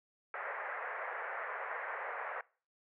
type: band-pass noise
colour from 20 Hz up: white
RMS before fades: -41 dBFS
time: 0.34-2.41 s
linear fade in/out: 2 ms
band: 470 to 2000 Hz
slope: 48 dB/octave
effects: noise-tail reverb RT60 0.4 s tail -23 dB re dry